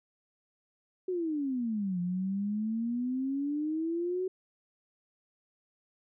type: exponential two-way sweep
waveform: sine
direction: down then up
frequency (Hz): 377 to 174.61 to 377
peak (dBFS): -29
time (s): 1.08-4.28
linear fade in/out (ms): 5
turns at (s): 2
effects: none